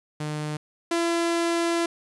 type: tone pair in turn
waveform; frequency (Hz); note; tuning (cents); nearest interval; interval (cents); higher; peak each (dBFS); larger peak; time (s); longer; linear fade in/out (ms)
sawtooth; 151.3 / 338.1; D#3 / E4; -48 / +44; octave + major second; 1392; second; -24 / -18; second; 0.2-0.57 / 0.91-1.86; second; 5
effects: resampled to 24000 Hz + 9-bit